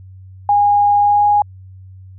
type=tone with pitch glide; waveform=sine; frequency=819 to 825.6 Hz; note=G#5 to G#5; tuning=-24 to -10 cents; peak=-9 dBFS; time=0.49-1.42 s; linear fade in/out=2 ms; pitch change=+14 cents; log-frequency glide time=0.99-1.25 s; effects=added 94 Hz sine -35 dBFS peak until 2.18 s